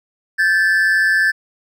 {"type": "tone pair together", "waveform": "triangle", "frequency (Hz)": [1562, 1742.4], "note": ["G6", "A6"], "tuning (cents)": [-7, -17], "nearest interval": "major second", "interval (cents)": 190, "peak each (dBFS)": [-15, -12], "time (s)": [0.38, 1.32], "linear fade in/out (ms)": 20, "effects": []}